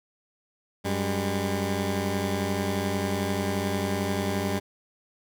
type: tone pair together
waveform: 15% pulse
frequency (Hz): 95 / 201.3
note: F#2 / G3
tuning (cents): +46 / +46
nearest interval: octave + minor second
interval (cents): 1300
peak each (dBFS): -22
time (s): 0.84-4.6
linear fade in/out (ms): 20
effects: none